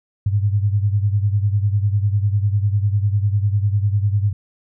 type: beating tone pair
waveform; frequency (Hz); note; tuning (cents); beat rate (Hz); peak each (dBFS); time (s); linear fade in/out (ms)
sine; 100 / 110; G2 / A2; +35 / 0; 10; -16 / -21; 0.26-4.33; 5
effects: none